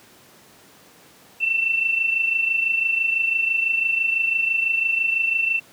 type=tone pair together; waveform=sine; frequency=2683 / 2709 Hz; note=E7 / E7; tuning=+30 / +47 cents; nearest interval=unison; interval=17 cents; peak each=-19 / -26 dBFS; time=1.4-5.6 s; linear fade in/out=20 ms; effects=pink hiss -50 dBFS RMS until 5.72 s + high-pass 150 Hz 12 dB/octave